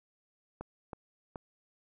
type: clicks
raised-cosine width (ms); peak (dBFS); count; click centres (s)
1; -26; 3; 0.61 / 0.932 / 1.358
effects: none